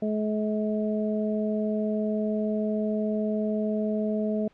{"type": "harmonic tone", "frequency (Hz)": 213.5, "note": "G#3", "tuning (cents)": 48, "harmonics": [1, 2, 3], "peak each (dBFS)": [-26, -31, -31], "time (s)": [0.02, 4.48], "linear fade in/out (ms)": 5, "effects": ["pink hiss -61 dBFS RMS until 4.53 s", "low-pass 3000 Hz 12 dB/octave"]}